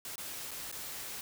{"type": "noise with dropouts", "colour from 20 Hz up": "white", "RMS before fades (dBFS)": -42, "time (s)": [0.05, 1.21], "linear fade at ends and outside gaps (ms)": 1, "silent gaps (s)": [[0.157, 0.18], [0.509, 0.514], [0.715, 0.725]], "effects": []}